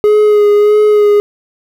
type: tone with vibrato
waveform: triangle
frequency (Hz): 418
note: G#4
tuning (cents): +11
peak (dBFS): -3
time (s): 0.04-1.2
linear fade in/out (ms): 0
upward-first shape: sine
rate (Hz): 1.6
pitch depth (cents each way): 22
effects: 7-bit